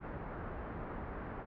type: low-pass noise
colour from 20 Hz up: pink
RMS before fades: -43 dBFS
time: 0-1.46 s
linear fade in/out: 50 ms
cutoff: 1600 Hz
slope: 24 dB/octave
effects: none